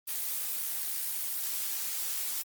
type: noise with amplitude modulation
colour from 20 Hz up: blue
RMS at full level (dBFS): -32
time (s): 0.07-2.43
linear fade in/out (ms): 20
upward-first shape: sine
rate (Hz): 60.8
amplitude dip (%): 30
effects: Opus 24 kbps